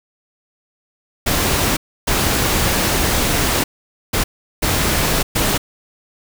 pink noise bursts at uneven times, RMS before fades -17 dBFS, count 5, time 1.26-1.77 / 2.07-3.64 / 4.13-4.24 / 4.62-5.23 / 5.35-5.58 s, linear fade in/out 10 ms, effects none

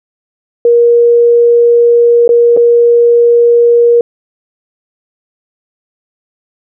sine tone with dropouts, 473.3 Hz, A#4, 26 cents sharp, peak -3 dBFS, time 0.65-4.01 s, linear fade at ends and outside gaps 2 ms, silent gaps 2.278-2.291 / 2.566-2.572 s, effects none

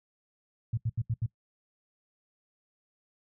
sine tone bursts, 114.3 Hz, A#2, 34 cents flat, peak -26 dBFS, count 5, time 0.73-1.262 s, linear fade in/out 5 ms, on 44 ms, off 78 ms, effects noise-tail reverb RT60 0.1 s tail -21 dB re dry

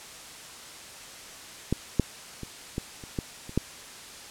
clicks, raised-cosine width 3 ms, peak -11 / -7 / -23 / -16 / -29 / -15 / -27 / -10 dBFS, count 8, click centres 1.726 / 1.997 / 2.433 / 2.781 / 3.038 / 3.188 / 3.494 / 3.576 s, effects white hiss -44 dBFS RMS until 4.3 s + low-pass 9000 Hz 12 dB/octave

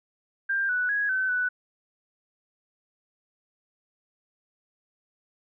sine tone with pitch steps, 1590 / 1482 / 1660 / 1526 / 1488 Hz, G6 / F#6 / G#6 / G6 / F#6, +24 / +2 / -1 / -47 / +9 cents, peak -23 dBFS, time 0.49-1.49 s, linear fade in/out 10 ms, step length 200 ms, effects none

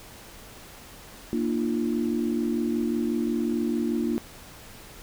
sine tone cluster, 233.8 / 299.8 / 345 Hz, A#3 / D4 / F4, +5 / +36 / -21 cents, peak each -26 / -29 / -29 dBFS, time 1.33-4.18 s, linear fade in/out 0 ms, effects pink hiss -46 dBFS RMS until 5.02 s

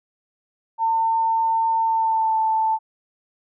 sine tone with pitch glide, 902 to 882.9 Hz, A5 to A5, +43 to +6 cents, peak -17 dBFS, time 0.78-2.79 s, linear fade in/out 50 ms, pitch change -37 cents, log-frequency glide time 1.86-2.37 s, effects none

